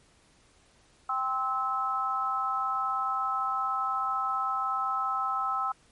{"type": "chord", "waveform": "sine", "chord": "C major", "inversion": "second", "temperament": "equal with one note detuned", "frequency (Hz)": [784, 1046.5, 1301.1], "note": ["G5", "C6", "E6"], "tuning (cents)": [0, 0, -23], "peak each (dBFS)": [-33, -34, -28], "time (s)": [1.09, 5.72], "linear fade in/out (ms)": 5, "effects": ["pink hiss -62 dBFS RMS until 5.91 s", "MP3 48 kbps"]}